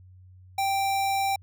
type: tone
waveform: square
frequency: 784 Hz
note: G5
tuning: in tune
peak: -24 dBFS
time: 0.58-1.36 s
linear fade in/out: 5 ms
effects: added 92 Hz sine -48 dBFS peak until 1.42 s